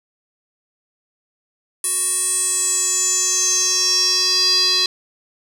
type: tone with band-pass filter sweep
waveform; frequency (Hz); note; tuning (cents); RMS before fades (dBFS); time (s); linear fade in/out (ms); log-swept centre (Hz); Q
square; 370; F#4; 0; -18; 1.84-4.86; 2; 9800 to 4400; 8.1
effects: none